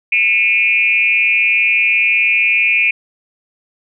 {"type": "tone with frequency modulation", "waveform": "sine", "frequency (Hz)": 2424, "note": "D#7", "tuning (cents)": -46, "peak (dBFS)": -10, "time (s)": [0.12, 2.91], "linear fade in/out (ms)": 5, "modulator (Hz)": 213, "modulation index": 0.85, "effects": []}